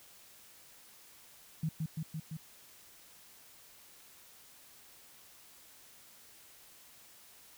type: tone with echo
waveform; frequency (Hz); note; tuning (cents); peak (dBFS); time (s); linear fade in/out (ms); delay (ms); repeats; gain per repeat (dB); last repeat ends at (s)
sine; 158.6; D#3; +33; -30; 1.63-1.69; 5; 170; 4; -2; 2.37
effects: white hiss -58 dBFS RMS until 7.57 s